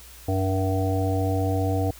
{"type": "harmonic tone with a mistuned harmonic", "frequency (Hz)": 95, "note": "F#2", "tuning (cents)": 46, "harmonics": [1, 3, 5, 7, 8], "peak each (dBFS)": [-23, -28, -30, -31, -32], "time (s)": [0.28, 1.91], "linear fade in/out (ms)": 5, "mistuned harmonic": 3, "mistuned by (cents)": 27, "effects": ["added 60 Hz sine -47 dBFS peak until 1.99 s", "white hiss -47 dBFS RMS until 1.99 s"]}